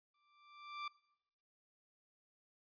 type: tone with exponential growth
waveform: sawtooth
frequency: 1176 Hz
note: D6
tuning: 2 cents sharp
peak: -36 dBFS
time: 0.14-0.88 s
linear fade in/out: 5 ms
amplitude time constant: 160 ms
effects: noise-tail reverb RT60 0.9 s tail -23 dB re dry + resampled to 11025 Hz